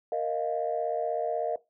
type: chord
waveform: sine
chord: Bb suspended fourth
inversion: none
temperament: equal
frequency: 466.2 / 622.3 / 698.5 Hz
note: Bb4 / Eb5 / F5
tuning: 0 / 0 / 0 cents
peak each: -31 / -30 / -31 dBFS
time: 0.12-1.56 s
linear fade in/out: 2 ms
effects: noise-tail reverb RT60 0.2 s tail -18 dB re dry + tanh soft clip ceiling -18 dBFS